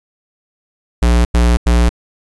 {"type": "tone bursts", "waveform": "square", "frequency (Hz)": 59.2, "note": "A#1", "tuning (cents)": 27, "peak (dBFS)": -9, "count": 3, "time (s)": [1.02, 1.892], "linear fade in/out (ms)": 5, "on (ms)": 230, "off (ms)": 91, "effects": ["resampled to 24000 Hz", "8-bit"]}